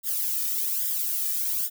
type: noise with flanger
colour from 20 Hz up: violet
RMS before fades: -27 dBFS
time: 0.03-1.7 s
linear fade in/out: 50 ms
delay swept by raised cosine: 0.57 to 1.67 ms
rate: 1.2 Hz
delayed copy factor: +1
effects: none